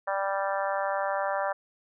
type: harmonic tone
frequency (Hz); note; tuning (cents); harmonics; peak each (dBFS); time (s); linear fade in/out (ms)
196; G3; 0; 3 / 4 / 5 / 6 / 7 / 8 / 9; -30 / -32 / -34 / -36 / -37 / -38 / -39; 0.07-1.53; 10
effects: none

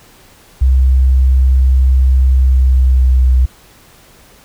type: tone with pitch glide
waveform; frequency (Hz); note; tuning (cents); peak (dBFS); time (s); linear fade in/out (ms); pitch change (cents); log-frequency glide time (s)
sine; 65 to 63.44; C2 to B1; -11 to +47; -6; 0.61-3.46; 10; -42; 2.37-3.34
effects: pink hiss -44 dBFS RMS until 4.44 s

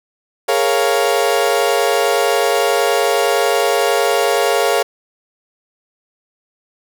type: chord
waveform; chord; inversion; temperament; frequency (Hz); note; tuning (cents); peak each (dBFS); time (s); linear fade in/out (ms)
35% pulse; Bb minor seventh; third; equal; 415.3 / 466.2 / 554.4 / 698.5; Ab4 / Bb4 / Db5 / F5; 0 / 0 / 0 / 0; -17; 0.48-4.83; 10
effects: none

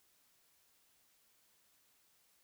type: silence
effects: white hiss -72 dBFS RMS until 2.43 s

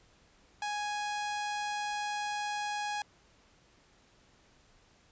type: tone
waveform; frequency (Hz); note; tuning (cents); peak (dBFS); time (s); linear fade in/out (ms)
sawtooth; 830.6; G#5; 0; -29; 0.62-3.02; 2
effects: pink hiss -64 dBFS RMS until 5.11 s + resampled to 16000 Hz

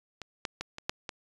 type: clicks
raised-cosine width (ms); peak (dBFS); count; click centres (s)
0.2; -22 / -14 / -17 / -22 / -11 / -19; 6; 0.217 / 0.452 / 0.61 / 0.784 / 0.895 / 1.092
effects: resampled to 24000 Hz

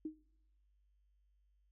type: tone with exponential decay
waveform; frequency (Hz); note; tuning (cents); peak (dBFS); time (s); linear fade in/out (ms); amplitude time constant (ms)
sine; 311.7; D#4; +3; -35; 0.05-0.19; 5; 30
effects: noise-tail reverb RT60 1.0 s tail -26 dB re dry + added 50 Hz sine -70 dBFS peak until 1.71 s

